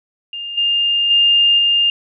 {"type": "tone with level steps", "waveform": "sine", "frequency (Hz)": 2811, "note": "F7", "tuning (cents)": 11, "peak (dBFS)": [-24, -13, -9, -11], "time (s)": [0.33, 1.9], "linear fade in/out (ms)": 2, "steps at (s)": [0.57, 1.1, 1.58], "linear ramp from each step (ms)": 10, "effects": []}